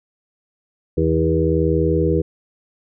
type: harmonic tone with a mistuned harmonic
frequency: 80.4 Hz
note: E2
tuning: 43 cents flat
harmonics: 1 / 2 / 4 / 5 / 6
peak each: -21 / -21 / -21 / -21 / -21 dBFS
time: 0.97-2.22 s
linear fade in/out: 10 ms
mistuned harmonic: 2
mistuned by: +16 cents
effects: none